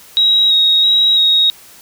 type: tone with vibrato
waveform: sine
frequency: 3801 Hz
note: A#7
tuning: 33 cents sharp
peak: -8 dBFS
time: 0.17-1.5 s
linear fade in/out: 0 ms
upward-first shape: square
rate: 1.5 Hz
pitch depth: 15 cents each way
effects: white hiss -41 dBFS RMS until 1.81 s